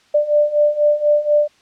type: beating tone pair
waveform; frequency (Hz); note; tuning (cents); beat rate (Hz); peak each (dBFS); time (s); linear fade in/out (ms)
sine; 590 / 594.1; D5 / D5; +8 / +20; 4.1; -17 / -14; 0.14-1.48; 10
effects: white hiss -54 dBFS RMS until 1.61 s + low-pass 5000 Hz 12 dB/octave